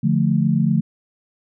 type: chord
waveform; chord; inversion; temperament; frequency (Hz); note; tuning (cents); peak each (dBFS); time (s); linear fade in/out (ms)
sine; D minor; none; equal; 146.83 / 174.61 / 220; D3 / F3 / A3; 0 / 0 / 0; -19; 0.03-0.81; 10
effects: none